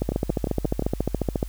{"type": "two click trains", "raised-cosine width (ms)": 2, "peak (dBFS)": [-9, -12], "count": [21, 5], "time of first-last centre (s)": [[0.02, 1.428], [0.12, 0.823]], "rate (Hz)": [14.2, 5.69], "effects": ["added 50 Hz sine -32 dBFS peak until 1.48 s", "white hiss -50 dBFS RMS until 1.48 s"]}